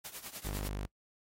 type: noise with tremolo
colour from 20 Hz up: white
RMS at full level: -42 dBFS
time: 0.04-0.69 s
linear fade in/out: 10 ms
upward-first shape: triangle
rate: 10 Hz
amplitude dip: 90%
type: tone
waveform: sawtooth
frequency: 49.87 Hz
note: G1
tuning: 30 cents sharp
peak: -32 dBFS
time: 0.44-0.87 s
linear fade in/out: 20 ms
effects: noise-tail reverb RT60 0.1 s tail -24 dB re dry + AAC 48 kbps